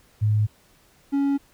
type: tone pair in turn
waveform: sine / triangle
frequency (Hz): 106.3 / 279.4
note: G#2 / C#4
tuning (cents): +41 / +14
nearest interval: octave + perfect fourth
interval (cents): 1673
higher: second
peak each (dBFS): -17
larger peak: neither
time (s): 0.21-0.47 / 1.12-1.38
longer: neither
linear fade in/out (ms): 20
effects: pink hiss -58 dBFS RMS until 1.53 s

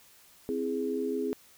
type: chord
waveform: sine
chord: C augmented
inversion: none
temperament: equal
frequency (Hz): 261.6 / 329.6 / 415.3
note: C4 / E4 / G#4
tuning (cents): 0 / 0 / 0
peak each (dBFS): -33 / -36 / -31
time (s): 0.49-1.33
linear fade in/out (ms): 0
effects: white hiss -58 dBFS RMS until 1.57 s

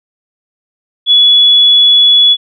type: tone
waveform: sine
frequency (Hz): 3400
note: G#7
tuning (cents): +40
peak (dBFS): -3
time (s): 1.06-2.37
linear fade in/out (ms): 50
effects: none

